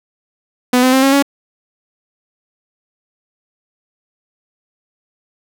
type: tone with pitch steps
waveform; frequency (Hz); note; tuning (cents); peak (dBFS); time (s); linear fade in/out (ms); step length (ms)
sawtooth; 249.4 / 256.7 / 264.2 / 272 / 279.9; B3 / C4 / C4 / C#4 / C#4; +17 / -33 / +17 / -33 / +17; -5; 0.73-1.225; 5; 99
effects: none